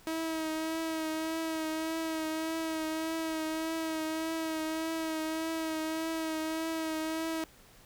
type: tone with vibrato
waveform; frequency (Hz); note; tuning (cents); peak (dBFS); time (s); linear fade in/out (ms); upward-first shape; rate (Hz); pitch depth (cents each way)
sawtooth; 320; D#4; +49; -28; 0.07-7.44; 0; triangle; 1.7; 31
effects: pink hiss -58 dBFS RMS until 7.85 s